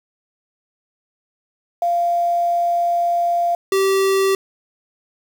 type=tone pair in turn; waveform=sine / square; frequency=692 / 387.5 Hz; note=F5 / G4; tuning=-16 / -20 cents; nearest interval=minor seventh; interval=1004 cents; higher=first; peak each=-15 dBFS; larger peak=neither; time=1.82-3.55 / 3.72-4.35 s; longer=first; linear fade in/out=2 ms; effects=7-bit